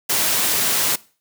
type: noise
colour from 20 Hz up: white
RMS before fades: -19 dBFS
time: 0.09-0.96 s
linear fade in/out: 10 ms
effects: noise-tail reverb RT60 0.4 s tail -21 dB re dry + high-pass 100 Hz 12 dB/octave